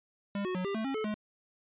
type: tone with pitch steps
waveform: square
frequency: 201 / 367.6 / 183.2 / 397.1 / 220.3 / 271.1 / 433.9 / 211.9 Hz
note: G3 / F#4 / F#3 / G4 / A3 / C#4 / A4 / G#3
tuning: +44 / -11 / -17 / +22 / +2 / -38 / -24 / +35 cents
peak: -32 dBFS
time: 0.35-1.142 s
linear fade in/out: 2 ms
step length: 99 ms
effects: resampled to 8000 Hz